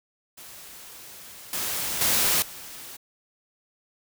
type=noise with level steps; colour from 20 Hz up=white; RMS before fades=-44 / -29 / -22 / -41 dBFS; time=0.37-2.97 s; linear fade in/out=10 ms; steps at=1.53 / 2.01 / 2.42 s; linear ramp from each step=2 ms; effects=none